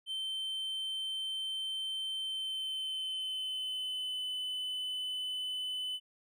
triangle tone with pitch glide, 3100 to 3015 Hz, G7 to F#7, -20 to +32 cents, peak -33 dBFS, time 0.06-6 s, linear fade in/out 50 ms, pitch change -48 cents, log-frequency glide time 2.2-4.27 s, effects none

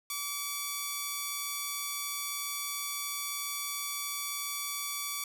5% pulse tone pair together, 1151 / 2171 Hz, D6 / C#7, -35 / -37 cents, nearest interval major seventh, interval 1098 cents, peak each -22 / -34 dBFS, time 0.1-5.24 s, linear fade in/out 2 ms, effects none

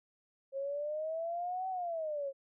sine exponential two-way sweep, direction up then down, 537 to 762 to 537 Hz, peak -34 dBFS, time 0.52-2.33 s, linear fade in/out 50 ms, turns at 1.69 s, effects none

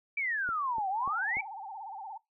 sine exponential two-way sweep, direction down then up, 2353 to 740 to 2353 Hz, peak -29 dBFS, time 0.17-1.41 s, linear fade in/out 5 ms, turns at 0.89 s
click train, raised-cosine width 2 ms, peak -32 dBFS, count 4, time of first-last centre 0.49-1.37 s, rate 3.41 Hz
sine tone with vibrato, 830.6 Hz, G#5, in tune, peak -39 dBFS, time 0.98-2.18 s, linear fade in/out 10 ms, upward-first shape sine, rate 17 Hz, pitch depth 150 cents each way
effects noise-tail reverb RT60 0.2 s tail -22 dB re dry

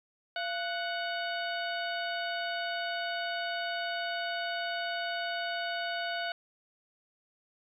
harmonic tone with a mistuned harmonic, 740 Hz, F#5, in tune, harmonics 1 / 2 / 3 / 4 / 5 / 6, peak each -35 / -36 / -44 / -41 / -44 / -45 dBFS, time 0.36-6.32 s, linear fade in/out 2 ms, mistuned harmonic 1, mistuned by -130 cents, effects 11-bit

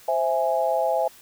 sine chord, C augmented, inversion none, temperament equal, 523.3 / 659.3 / 830.6 Hz, C5 / E5 / G#5, 0 / 0 / 0 cents, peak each -25 / -23 / -25 dBFS, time 0.08-1.08 s, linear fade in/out 5 ms, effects white hiss -50 dBFS RMS until 1.21 s

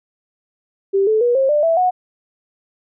sine tone with pitch steps, 392 / 435 / 482.6 / 535.5 / 594.2 / 659.3 / 731.5 Hz, G4 / A4 / B4 / C5 / D5 / E5 / F#5, 0 / -20 / -40 / +40 / +20 / 0 / -20 cents, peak -12 dBFS, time 0.93-1.91 s, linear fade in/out 20 ms, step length 140 ms, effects none

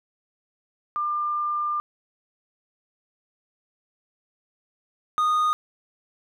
sine / triangle tone pair in turn, 1197 / 1233.5 Hz, D6 / D#6, +33 / -15 cents, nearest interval minor second, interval 52 cents, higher second, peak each -23 / -17 dBFS, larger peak second, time 0.96-1.8 / 5.18-5.53 s, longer first, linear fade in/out 0 ms, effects none

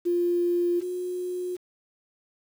sine tone pair in turn, 349.2 / 360.9 Hz, F4 / F#4, 0 / -43 cents, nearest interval minor second, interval 57 cents, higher second, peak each -21 / -28 dBFS, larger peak first, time 0.05-0.81 / 0.81-1.57 s, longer neither, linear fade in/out 20 ms, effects 8-bit

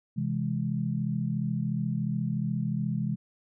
sine chord, C augmented, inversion none, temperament equal, 130.81 / 164.81 / 207.7 Hz, C3 / E3 / G#3, 0 / 0 / 0 cents, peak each -31 dBFS, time 0.16-3.16 s, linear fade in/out 20 ms, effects none

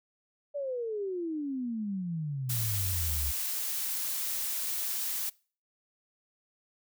sine exponential sweep, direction down, 587.3 to 65.41 Hz, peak -31 dBFS, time 0.54-3.32 s, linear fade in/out 20 ms
blue noise, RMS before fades -33 dBFS, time 2.49-5.3 s, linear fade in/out 10 ms
effects noise-tail reverb RT60 0.4 s tail -24 dB re dry

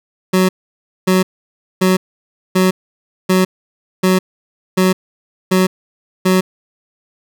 25% pulse tone bursts, 185.9 Hz, F#3, 8 cents sharp, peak -6 dBFS, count 9, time 0.33-6.41 s, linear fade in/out 10 ms, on 160 ms, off 580 ms, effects none

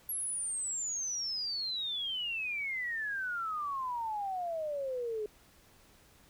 sine exponential sweep, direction down, 11460 to 415.3 Hz, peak -33 dBFS, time 0.09-5.26 s, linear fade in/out 2 ms, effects pink hiss -62 dBFS RMS until 6.29 s

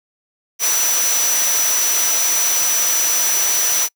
sine tone in noise, 5920 Hz, F#8, in tune, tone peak -16 dBFS, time 0.59-3.89 s, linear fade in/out 50 ms, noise white, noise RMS -20 dBFS, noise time 0.59-3.89 s, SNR +1 dB, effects noise-tail reverb RT60 0.1 s tail -26 dB re dry + high-pass 400 Hz 12 dB/octave

